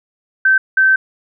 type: tone bursts at uneven times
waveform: sine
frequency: 1547 Hz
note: G6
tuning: 23 cents flat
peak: -8 dBFS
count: 2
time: 0.45-0.58 / 0.77-0.96 s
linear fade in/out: 5 ms
effects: none